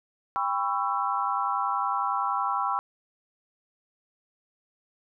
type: chord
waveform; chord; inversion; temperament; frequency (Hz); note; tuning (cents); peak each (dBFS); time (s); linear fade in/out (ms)
sine; C# half-diminished seventh; second; just; 798.3 / 997.9 / 1108.7 / 1330.5; G5 / B5 / C#6 / E6; +31 / +18 / 0 / +16; -30; 0.36-2.79; 0
effects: none